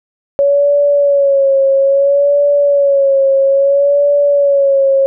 sine tone with vibrato, 559 Hz, C#5, 14 cents sharp, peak -7 dBFS, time 0.39-5.06 s, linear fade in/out 0 ms, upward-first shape sine, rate 0.6 Hz, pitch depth 49 cents each way, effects none

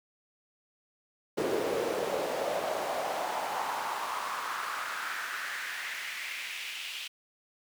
brown noise with high-pass filter sweep, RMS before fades -34 dBFS, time 1.37-7.08 s, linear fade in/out 10 ms, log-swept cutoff 390 to 2900 Hz, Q 3.1, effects none

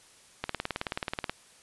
click train, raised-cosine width 0.3 ms, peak -14 dBFS, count 17, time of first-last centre 0.44-1.296 s, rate 18.7 Hz, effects white hiss -57 dBFS RMS until 1.62 s + resampled to 24000 Hz

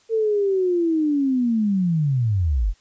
sine linear sweep, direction down, 454.2 to 38.89 Hz, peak -17 dBFS, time 0.09-2.74 s, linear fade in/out 50 ms, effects white hiss -58 dBFS RMS until 2.8 s + resampled to 16000 Hz

